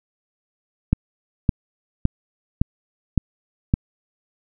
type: click train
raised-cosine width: 5 ms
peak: -3 dBFS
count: 6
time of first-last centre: 0.93-3.739 s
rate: 1.78 Hz
effects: none